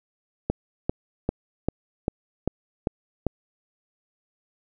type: click train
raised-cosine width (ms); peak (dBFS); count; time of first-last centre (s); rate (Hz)
2; -9; 8; 0.5-3.267; 2.53
effects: none